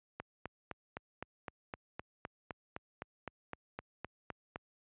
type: click train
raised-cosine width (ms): 0.5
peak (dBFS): -25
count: 18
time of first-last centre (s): 0.2-4.559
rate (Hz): 3.9
effects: high-pass 60 Hz 12 dB/octave + resampled to 8000 Hz